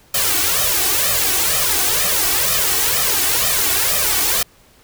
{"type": "noise with flanger", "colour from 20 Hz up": "white", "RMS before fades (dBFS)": -17, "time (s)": [0.14, 4.43], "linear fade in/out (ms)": 5, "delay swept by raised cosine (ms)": [1.6, 2.7], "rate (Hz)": 2.1, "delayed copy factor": 0.9, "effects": ["pink hiss -51 dBFS RMS until 4.83 s"]}